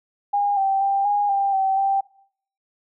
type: tone with pitch steps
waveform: sine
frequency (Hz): 813 / 779 / 790 / 820 / 792 / 771 / 784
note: G#5 / G5 / G5 / G#5 / G5 / G5 / G5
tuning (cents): -37 / -11 / +13 / -22 / +18 / -29 / 0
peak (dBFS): -17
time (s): 0.33-2.01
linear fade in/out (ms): 10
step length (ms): 240
effects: noise-tail reverb RT60 0.6 s tail -21 dB re dry